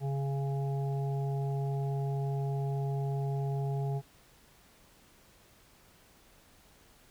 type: harmonic tone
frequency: 138.1 Hz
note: C#3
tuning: 6 cents flat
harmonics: 1 / 3 / 5 / 6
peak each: -30 / -40 / -44 / -46 dBFS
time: 0-4.02 s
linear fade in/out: 50 ms
effects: pink hiss -61 dBFS RMS until 7.1 s